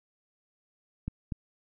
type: clicks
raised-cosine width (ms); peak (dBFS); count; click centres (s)
5; -20; 2; 1.08 / 1.322
effects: none